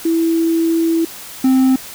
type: tone pair in turn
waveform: sine / triangle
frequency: 329.6 / 261.6 Hz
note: E4 / C4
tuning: 0 / 0 cents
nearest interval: major third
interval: 400 cents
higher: first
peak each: -12 / -7 dBFS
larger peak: second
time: 0.05-1.05 / 1.44-1.76 s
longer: first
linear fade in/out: 5 ms
effects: white hiss -33 dBFS RMS until 1.94 s